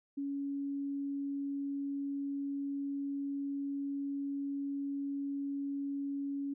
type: tone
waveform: sine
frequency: 279.9 Hz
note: C#4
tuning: 17 cents sharp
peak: -34 dBFS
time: 0.17-6.54 s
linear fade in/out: 10 ms
effects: none